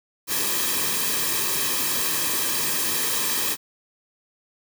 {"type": "noise with comb filter", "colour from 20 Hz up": "white", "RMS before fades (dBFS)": -24, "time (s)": [0.27, 3.57], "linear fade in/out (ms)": 50, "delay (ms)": 1.4, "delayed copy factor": -0.7, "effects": []}